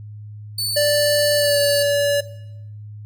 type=tone; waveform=sawtooth; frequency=4492 Hz; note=C#8; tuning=22 cents sharp; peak=-18 dBFS; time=0.58-1.83 s; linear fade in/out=5 ms
type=tone with pitch glide; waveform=square; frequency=587.3 to 573.2 Hz; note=D5 to D5; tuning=0 to -42 cents; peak=-16 dBFS; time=0.76-2.21 s; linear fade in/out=10 ms; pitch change=-42 cents; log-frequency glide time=1.36-1.6 s
effects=noise-tail reverb RT60 0.8 s tail -17 dB re dry + added 105 Hz sine -33 dBFS peak until 3.05 s